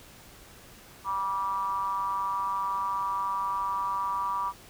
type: ring-modulated tone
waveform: triangle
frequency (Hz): 98.6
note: G2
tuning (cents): +11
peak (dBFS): -22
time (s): 1.04-4.53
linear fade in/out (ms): 50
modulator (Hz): 1070
effects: pink hiss -51 dBFS RMS until 4.69 s